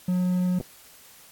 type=tone; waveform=triangle; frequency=181.2 Hz; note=F#3; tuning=36 cents flat; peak=-19 dBFS; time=0.08-0.59 s; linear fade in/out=5 ms
type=clicks; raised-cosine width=2 ms; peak=-21 / -20 dBFS; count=2; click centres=0.602 / 0.61 s
effects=white hiss -51 dBFS RMS until 1.31 s + AAC 64 kbps